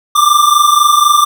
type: tone pair together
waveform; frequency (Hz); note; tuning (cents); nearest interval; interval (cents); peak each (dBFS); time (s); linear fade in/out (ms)
square; 1173 / 1197; D6 / D6; -2 / +33; unison; 35; -10; 0.15-1.25; 10
effects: none